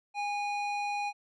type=tone with band-pass filter; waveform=square; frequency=820 Hz; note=G#5; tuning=22 cents flat; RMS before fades=-33 dBFS; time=0.14-1.13 s; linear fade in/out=50 ms; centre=1700 Hz; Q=1.2; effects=resampled to 24000 Hz